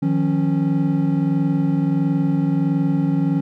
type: tone cluster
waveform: triangle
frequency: 157.2 / 178.7 / 275.4 Hz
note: D#3 / F3 / C#4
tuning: +18 / +40 / -11 cents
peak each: -18 / -20 / -18 dBFS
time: 0.02-3.41 s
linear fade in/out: 10 ms
effects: none